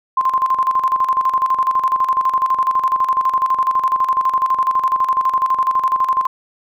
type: tone with tremolo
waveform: sine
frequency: 1046.5 Hz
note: C6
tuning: in tune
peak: -11 dBFS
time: 0.17-6.27 s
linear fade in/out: 5 ms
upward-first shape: square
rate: 12 Hz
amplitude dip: 65%
effects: none